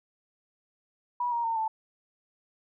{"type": "tone with pitch steps", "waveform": "sine", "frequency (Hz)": [972, 941.1, 911.1, 882.1], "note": ["B5", "A#5", "A#5", "A5"], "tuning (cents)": [-28, 16, -40, 4], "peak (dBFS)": -26, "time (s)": [1.2, 1.68], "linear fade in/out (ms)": 5, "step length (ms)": 120, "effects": []}